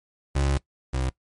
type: tone pair in turn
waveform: 30% pulse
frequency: 69.3 / 64.96 Hz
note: C#2 / C2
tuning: 0 / -12 cents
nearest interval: minor second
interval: 112 cents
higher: first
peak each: -18 / -21 dBFS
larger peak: first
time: 0.35-0.58 / 0.93-1.1 s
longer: first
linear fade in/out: 10 ms
effects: noise-tail reverb RT60 0.1 s tail -20 dB re dry + MP3 48 kbps